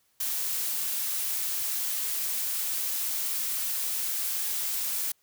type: noise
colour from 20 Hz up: blue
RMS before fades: -30 dBFS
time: 0.2-5.12 s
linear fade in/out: 5 ms
effects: white hiss -69 dBFS RMS until 5.22 s